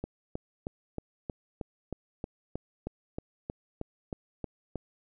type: click train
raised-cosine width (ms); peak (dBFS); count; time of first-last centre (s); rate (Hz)
2; -21; 16; 0.04-4.757; 3.18
effects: none